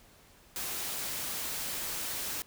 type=noise; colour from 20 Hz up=white; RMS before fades=-36 dBFS; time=0.56-2.42 s; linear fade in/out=0 ms; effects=pink hiss -59 dBFS RMS until 2.46 s